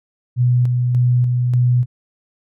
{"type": "tone with tremolo", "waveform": "sine", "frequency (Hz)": 123.47, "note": "B2", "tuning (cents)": 0, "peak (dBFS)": -11, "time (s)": [0.36, 1.86], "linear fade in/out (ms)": 50, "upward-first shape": "square", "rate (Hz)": 1.7, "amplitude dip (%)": 30, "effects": []}